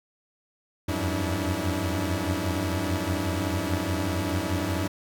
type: tone cluster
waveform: sawtooth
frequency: 86.3 / 91.2 / 97.5 / 289 / 322.2 Hz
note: F2 / F#2 / G2 / D4 / E4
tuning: -20 / -24 / -9 / -28 / -39 cents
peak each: -28 dBFS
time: 0.88-4.88 s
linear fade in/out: 10 ms
effects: none